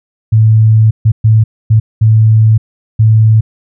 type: tone bursts at uneven times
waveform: sine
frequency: 110 Hz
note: A2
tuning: in tune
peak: -3 dBFS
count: 6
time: 0.32-0.91 / 1.05-1.12 / 1.24-1.44 / 1.7-1.8 / 2.01-2.58 / 2.99-3.41 s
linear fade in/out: 10 ms
effects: none